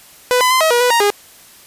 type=tone with pitch steps; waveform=sawtooth; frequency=497.3 / 1007 / 1033 / 638 / 480.7 / 493.2 / 934 / 409.3 Hz; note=B4 / B5 / C6 / D#5 / B4 / B4 / A#5 / G#4; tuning=+12 / +33 / -22 / +43 / -47 / -2 / +3 / -25 cents; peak=-7 dBFS; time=0.31-1.102 s; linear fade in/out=0 ms; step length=99 ms; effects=white hiss -43 dBFS RMS until 1.66 s + resampled to 32000 Hz